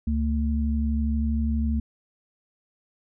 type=tone pair together; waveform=sine; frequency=70.81 / 224.8 Hz; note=C#2 / A3; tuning=+37 / +37 cents; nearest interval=octave + minor sixth; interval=2000 cents; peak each=-23 / -26 dBFS; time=0.07-1.8 s; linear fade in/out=5 ms; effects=none